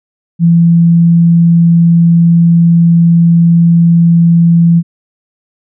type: tone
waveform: sine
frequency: 168.8 Hz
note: E3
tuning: 41 cents sharp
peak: -3 dBFS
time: 0.39-4.83 s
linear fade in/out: 50 ms
effects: none